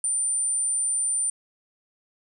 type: tone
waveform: sine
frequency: 9130 Hz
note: D9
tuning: 50 cents flat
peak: -22 dBFS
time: 0.04-1.3 s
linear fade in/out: 2 ms
effects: none